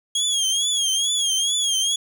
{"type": "tone with vibrato", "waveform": "25% pulse", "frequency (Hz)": 3284, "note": "G#7", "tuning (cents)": -20, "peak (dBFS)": -15, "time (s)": [0.15, 1.96], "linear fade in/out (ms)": 5, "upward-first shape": "triangle", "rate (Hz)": 2.3, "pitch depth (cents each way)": 110, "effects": []}